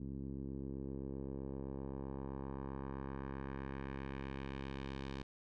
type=tone with low-pass filter sweep; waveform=10% pulse; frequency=67.7 Hz; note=C#2; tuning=40 cents flat; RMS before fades=-44 dBFS; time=0-5.23 s; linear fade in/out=5 ms; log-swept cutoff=250 to 4100 Hz; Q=1.3; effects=none